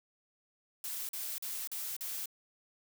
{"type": "noise bursts", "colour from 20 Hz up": "blue", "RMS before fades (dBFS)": -39, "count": 5, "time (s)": [0.84, 2.258], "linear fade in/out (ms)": 2, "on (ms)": 250, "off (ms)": 42, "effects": []}